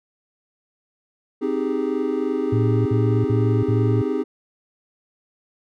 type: chord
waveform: triangle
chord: Ab major seventh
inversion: first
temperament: equal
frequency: 261.6 / 311.1 / 392 / 415.3 Hz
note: C4 / Eb4 / G4 / Ab4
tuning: 0 / 0 / 0 / 0 cents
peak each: -24 dBFS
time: 1.41-4.24 s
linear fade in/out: 20 ms
type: tone bursts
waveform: sine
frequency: 112.4 Hz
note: A2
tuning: 37 cents sharp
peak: -17 dBFS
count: 4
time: 2.52-4.021 s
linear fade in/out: 10 ms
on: 340 ms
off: 47 ms
effects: none